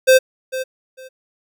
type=tone with echo; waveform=square; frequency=520 Hz; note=C5; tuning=11 cents flat; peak=-8 dBFS; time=0.07-0.19 s; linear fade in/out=20 ms; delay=450 ms; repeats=2; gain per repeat=-14 dB; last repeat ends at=1.09 s; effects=none